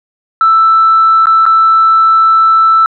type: tone with dropouts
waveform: sine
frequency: 1323 Hz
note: E6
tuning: 6 cents sharp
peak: -3 dBFS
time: 0.41-2.86 s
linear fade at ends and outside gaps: 1 ms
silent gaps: 1.257-1.269 / 1.455-1.463 s
effects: tanh soft clip ceiling 0 dBFS